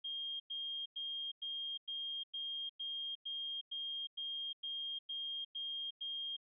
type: tone bursts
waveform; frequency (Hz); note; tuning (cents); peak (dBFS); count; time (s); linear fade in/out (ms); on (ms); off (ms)
sine; 3223; G7; +47; -39; 14; 0.04-6.367; 10; 360; 99
effects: none

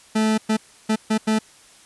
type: tone bursts at uneven times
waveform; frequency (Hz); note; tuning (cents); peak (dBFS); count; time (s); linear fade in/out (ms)
40% pulse; 218; A3; -16; -16; 5; 0.15-0.38 / 0.49-0.57 / 0.89-0.96 / 1.1-1.18 / 1.27-1.39; 10
effects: white hiss -50 dBFS RMS until 1.85 s + resampled to 24000 Hz

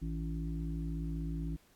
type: harmonic tone with a mistuned harmonic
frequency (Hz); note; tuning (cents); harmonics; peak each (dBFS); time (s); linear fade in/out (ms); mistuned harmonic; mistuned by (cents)
56.2; A1; +37; 1 / 3 / 5 / 6; -37 / -38 / -43 / -51; 0.01-1.57; 20; 3; -77
effects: pink hiss -67 dBFS RMS until 1.75 s + AAC 64 kbps

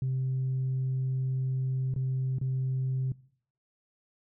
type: tone with dropouts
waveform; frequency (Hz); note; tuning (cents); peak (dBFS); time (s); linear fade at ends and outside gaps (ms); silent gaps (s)
sine; 130.8; C3; 0; -25; 0.02-3.12; 2; 1.94-1.961 / 2.385-2.413
effects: noise-tail reverb RT60 0.6 s tail -23 dB re dry + tanh soft clip ceiling -24 dBFS

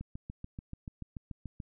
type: click train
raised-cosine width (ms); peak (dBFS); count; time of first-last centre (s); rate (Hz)
5; -28; 12; 0.01-1.602; 6.91
effects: none

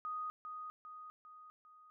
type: tone with echo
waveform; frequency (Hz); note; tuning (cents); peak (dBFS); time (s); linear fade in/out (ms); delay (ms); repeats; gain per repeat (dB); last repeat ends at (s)
sine; 1244.5; D#6; 0; -38; 0.05-0.3; 0; 400; 4; -5; 1.9
effects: none

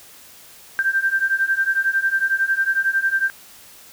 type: beating tone pair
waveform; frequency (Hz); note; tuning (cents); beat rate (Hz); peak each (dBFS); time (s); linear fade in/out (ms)
sine; 1568 / 1579; G6 / G6; 0 / +12; 11; -21 / -19; 0.79-3.3; 0
effects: white hiss -45 dBFS RMS until 3.92 s

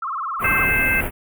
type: tone with vibrato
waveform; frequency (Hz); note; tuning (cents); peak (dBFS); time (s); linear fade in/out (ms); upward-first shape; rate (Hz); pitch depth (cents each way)
sine; 1200; D6; +37; -23; 0.02-0.65; 5; sine; 19; 220
type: band-stop noise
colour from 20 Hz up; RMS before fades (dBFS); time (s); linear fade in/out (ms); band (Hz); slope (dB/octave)
pink; -25; 0.39-1.11; 50; 2700 to 10000; 48
type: harmonic tone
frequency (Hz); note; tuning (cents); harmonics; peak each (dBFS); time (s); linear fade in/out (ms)
523.3; C5; 0; 3 / 4 / 5; -21 / -21 / -21; 0.44-1.01; 5
effects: none

